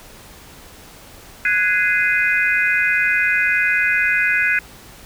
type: chord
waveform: sine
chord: Ab dominant seventh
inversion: third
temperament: equal with one note detuned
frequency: 1480 / 1661.2 / 2061 / 2489 Hz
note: Gb6 / Ab6 / C7 / Eb7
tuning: 0 / 0 / -27 / 0 cents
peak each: -20 dBFS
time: 1.45-4.59 s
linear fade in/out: 2 ms
effects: pink hiss -42 dBFS RMS until 5.05 s